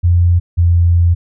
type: tone pair in turn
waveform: sine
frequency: 87.2 / 86.05 Hz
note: F2 / F2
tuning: -2 / -25 cents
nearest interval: unison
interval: 23 cents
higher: first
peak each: -7 dBFS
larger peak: neither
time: 0.03-0.4 / 0.57-1.15 s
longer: second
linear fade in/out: 20 ms
effects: none